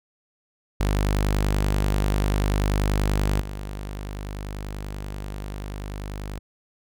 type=tone with level steps; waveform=sawtooth; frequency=50.3 Hz; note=G1; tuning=45 cents sharp; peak=-16 / -27 dBFS; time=0.8-6.39 s; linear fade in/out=5 ms; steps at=3.41 s; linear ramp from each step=2 ms; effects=none